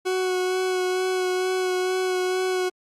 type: tone with vibrato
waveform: 40% pulse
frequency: 369.5 Hz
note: F#4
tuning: 2 cents flat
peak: -21 dBFS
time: 0.05-2.7 s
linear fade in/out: 20 ms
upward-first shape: sine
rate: 2.2 Hz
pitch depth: 14 cents each way
effects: low-pass 10000 Hz 12 dB/octave + Opus 48 kbps